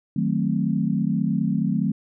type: chord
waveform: sine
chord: D# diminished seventh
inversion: none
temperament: equal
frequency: 155.56 / 185 / 220 / 261.6 Hz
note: D#3 / F#3 / A3 / C4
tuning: 0 / 0 / 0 / 0 cents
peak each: -26 / -24 / -24 / -28 dBFS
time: 0.16-1.92 s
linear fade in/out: 5 ms
effects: none